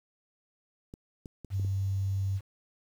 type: clicks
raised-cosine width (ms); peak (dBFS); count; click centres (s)
3; -30; 5; 0.939 / 1.258 / 1.447 / 1.597 / 1.648
type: tone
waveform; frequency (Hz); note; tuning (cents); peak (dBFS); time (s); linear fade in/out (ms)
sine; 97.2; G2; -14; -27; 1.5-2.41; 50
effects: 9-bit